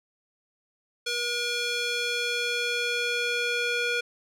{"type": "tone with band-pass filter sweep", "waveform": "square", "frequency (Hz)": 480, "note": "B4", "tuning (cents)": -49, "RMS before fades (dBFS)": -28, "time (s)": [1.06, 4.01], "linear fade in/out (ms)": 10, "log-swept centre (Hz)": [3900, 2400], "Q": 1.2, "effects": []}